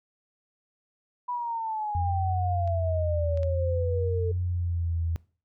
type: exponential sweep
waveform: sine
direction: down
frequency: 987.8 to 440 Hz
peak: -28 dBFS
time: 1.28-4.32 s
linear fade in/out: 10 ms
type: tone with vibrato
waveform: sine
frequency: 86.5 Hz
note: F2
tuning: 16 cents flat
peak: -25 dBFS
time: 1.95-5.16 s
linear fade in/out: 0 ms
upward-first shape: sine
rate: 0.55 Hz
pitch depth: 73 cents each way
type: clicks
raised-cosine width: 0.2 ms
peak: -34 / -31 / -29 dBFS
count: 3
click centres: 2.676 / 3.374 / 3.432 s
effects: noise-tail reverb RT60 0.4 s tail -22 dB re dry